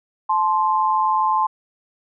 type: tone pair together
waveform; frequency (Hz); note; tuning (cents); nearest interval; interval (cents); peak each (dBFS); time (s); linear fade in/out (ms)
sine; 867.1 / 1046.5; A5 / C6; -26 / 0; minor third; 326; -19 / -18; 0.29-1.47; 10
effects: none